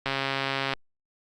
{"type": "click train", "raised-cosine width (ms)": 0.3, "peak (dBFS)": -11, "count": 93, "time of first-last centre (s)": [0.06, 0.736], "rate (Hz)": 136, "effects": ["Opus 48 kbps"]}